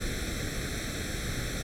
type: noise with comb filter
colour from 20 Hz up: pink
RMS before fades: -33 dBFS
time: 0-1.63 s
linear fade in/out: 20 ms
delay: 0.52 ms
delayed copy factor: +0.9
effects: low-pass 10000 Hz 12 dB/octave

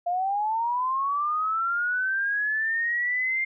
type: linear sweep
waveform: sine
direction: up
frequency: 689 to 2115 Hz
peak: -23 dBFS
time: 0.06-3.45 s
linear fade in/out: 10 ms
effects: none

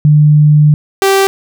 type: tone pair in turn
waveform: sine / sawtooth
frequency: 150 / 389.7 Hz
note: D3 / G4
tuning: +37 / -10 cents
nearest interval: octave + perfect fourth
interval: 1653 cents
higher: second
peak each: -3 dBFS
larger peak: neither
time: 0.05-0.74 / 1.02-1.27 s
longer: first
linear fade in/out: 0 ms
effects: none

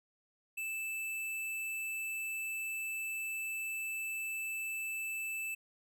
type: tone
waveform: square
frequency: 2637 Hz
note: E7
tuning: in tune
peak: -37 dBFS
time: 0.57-5.55 s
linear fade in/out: 10 ms
effects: none

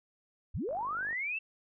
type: linear sweep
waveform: sine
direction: up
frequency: 36.11 to 2711 Hz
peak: -32 dBFS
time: 0.54-1.39 s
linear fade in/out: 10 ms
type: click train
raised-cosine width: 1 ms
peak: -37 dBFS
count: 23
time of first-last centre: 0.69-1.129 s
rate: 50.1 Hz
effects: none

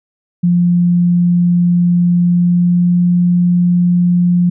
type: tone with pitch glide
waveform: sine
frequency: 175.1 to 176.32 Hz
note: F3 to F3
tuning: +5 to +17 cents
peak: -8 dBFS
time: 0.43-4.5 s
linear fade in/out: 10 ms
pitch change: +12 cents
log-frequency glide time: 2.23-3.03 s
effects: none

